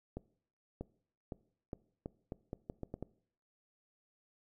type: accelerating click train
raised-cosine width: 2 ms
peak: -27 dBFS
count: 11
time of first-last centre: 0.17-3.026 s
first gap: 640 ms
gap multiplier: 0.8
effects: noise-tail reverb RT60 0.6 s tail -21 dB re dry